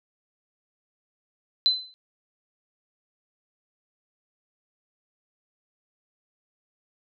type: tone with exponential decay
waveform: sine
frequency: 4041 Hz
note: B7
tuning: 39 cents sharp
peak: -14 dBFS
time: 1.66-1.94 s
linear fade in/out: 0 ms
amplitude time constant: 60 ms
effects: none